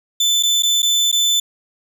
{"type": "tone with dropouts", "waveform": "30% pulse", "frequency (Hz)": 3520, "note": "A7", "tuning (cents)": 0, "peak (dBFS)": -11, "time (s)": [0.2, 1.4], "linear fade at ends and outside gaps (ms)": 5, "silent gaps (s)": [[0.427, 0.433], [0.624, 0.632], [0.821, 0.828], [1.116, 1.126]], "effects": []}